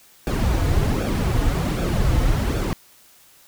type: noise with flanger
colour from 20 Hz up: brown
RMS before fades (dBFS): -20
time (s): 0.27-2.73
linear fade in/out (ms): 0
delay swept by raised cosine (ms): 0.99 to 5.19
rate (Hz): 1.3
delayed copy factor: -0.6
effects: white hiss -52 dBFS RMS until 3.47 s